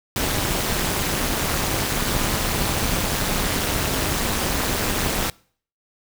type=noise with amplitude modulation; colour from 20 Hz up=pink; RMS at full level=-19 dBFS; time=0.16-5.3 s; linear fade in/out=2 ms; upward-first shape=sine; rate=213 Hz; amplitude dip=85%; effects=noise-tail reverb RT60 0.5 s tail -24 dB re dry